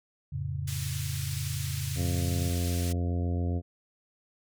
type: chord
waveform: sine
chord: F augmented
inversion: none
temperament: equal with one note detuned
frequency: 87.31 / 109.11 / 138.59 Hz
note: F2 / A2 / C#3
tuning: 0 / -14 / 0 cents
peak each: -35 / -37 / -33 dBFS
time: 0.32-2.5 s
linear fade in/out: 10 ms
type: band-pass noise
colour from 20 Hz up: white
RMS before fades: -40 dBFS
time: 0.67-2.93 s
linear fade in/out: 10 ms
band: 1900 to 11000 Hz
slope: 12 dB/octave
type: harmonic tone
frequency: 87.31 Hz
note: F2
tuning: in tune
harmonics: 1 / 2 / 3 / 4 / 5 / 6 / 7 / 8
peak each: -27 / -36 / -36 / -42 / -43 / -45 / -49 / -46 dBFS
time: 1.95-3.62 s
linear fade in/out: 50 ms
effects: none